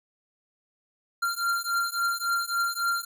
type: beating tone pair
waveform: square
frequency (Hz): 1383 / 1386.6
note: F6 / F6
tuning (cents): -17 / -13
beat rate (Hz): 3.6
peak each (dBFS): -29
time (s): 1.22-3.05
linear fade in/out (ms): 10
effects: none